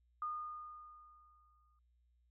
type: tone with exponential decay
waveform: sine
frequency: 1223 Hz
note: D#6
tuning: 30 cents flat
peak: -36 dBFS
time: 0.22-1.79 s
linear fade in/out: 2 ms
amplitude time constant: 340 ms
effects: added 60 Hz sine -70 dBFS peak until 2.3 s